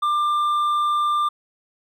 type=tone with hard clipping; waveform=sine; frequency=1191 Hz; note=D6; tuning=24 cents sharp; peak=-19 dBFS; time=0.02-1.29 s; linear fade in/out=10 ms; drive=4 dB; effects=none